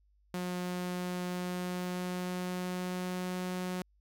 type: tone with pitch glide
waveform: sawtooth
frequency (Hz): 179.7 to 182.21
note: F3 to F#3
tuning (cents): +50 to -26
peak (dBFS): -30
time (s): 0.34-3.82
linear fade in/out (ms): 2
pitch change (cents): +24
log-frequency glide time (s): 1.35-3.37
effects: added 50 Hz sine -65 dBFS peak until 4 s